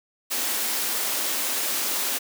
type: high-pass noise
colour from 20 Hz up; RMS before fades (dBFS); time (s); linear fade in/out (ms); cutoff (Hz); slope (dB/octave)
white; -26; 0.3-2.19; 20; 210; 96
effects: none